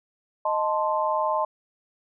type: chord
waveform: sine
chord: A diminished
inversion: second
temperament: equal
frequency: 622.3 / 880 / 1046.5 Hz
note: Eb5 / A5 / C6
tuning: 0 / 0 / 0 cents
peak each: -26 dBFS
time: 0.45-1.45 s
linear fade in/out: 5 ms
effects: none